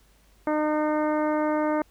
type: harmonic tone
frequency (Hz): 304.4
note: D#4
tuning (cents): -38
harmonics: 1 / 2 / 3 / 4 / 5 / 6 / 7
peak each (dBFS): -25 / -26 / -30 / -34 / -38 / -42 / -43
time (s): 0.47-1.82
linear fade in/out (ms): 2
effects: added 50 Hz sine -58 dBFS peak until 1.9 s + pink hiss -62 dBFS RMS until 1.9 s